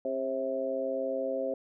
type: harmonic tone with a mistuned harmonic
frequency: 133.3 Hz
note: C3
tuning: 33 cents sharp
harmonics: 2 / 3 / 4 / 5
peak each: -38 / -38 / -31 / -36 dBFS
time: 0.05-1.54 s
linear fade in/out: 2 ms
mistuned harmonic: 5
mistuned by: -33 cents
effects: none